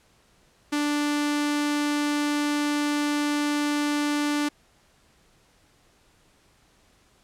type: tone with notch filter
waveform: sawtooth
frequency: 293.7 Hz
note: D4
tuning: in tune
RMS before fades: -25 dBFS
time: 0.72-4.49 s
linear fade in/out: 10 ms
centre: 650 Hz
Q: 1.9
effects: pink hiss -61 dBFS RMS until 7.23 s + low-pass 10000 Hz 12 dB/octave